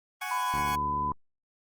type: chord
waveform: 20% pulse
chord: F# suspended second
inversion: none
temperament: equal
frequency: 740 / 830.6 / 1108.7 Hz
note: F#5 / G#5 / C#6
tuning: 0 / 0 / 0 cents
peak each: -32 dBFS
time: 0.21-0.76 s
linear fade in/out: 10 ms
type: tone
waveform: sine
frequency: 1004 Hz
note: B5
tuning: 28 cents sharp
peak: -27 dBFS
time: 0.31-1.12 s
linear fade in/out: 2 ms
type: click train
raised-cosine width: 3 ms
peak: -26 dBFS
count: 43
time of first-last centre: 0.54-1.117 s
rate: 72.8 Hz
effects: Opus 24 kbps